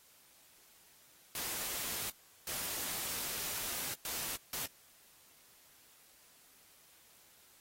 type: noise bursts at uneven times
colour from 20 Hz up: white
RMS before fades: -39 dBFS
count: 4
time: 1.35-2.1 / 2.47-3.94 / 4.05-4.36 / 4.53-4.66 s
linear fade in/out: 2 ms
effects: white hiss -63 dBFS RMS until 7.6 s + AAC 48 kbps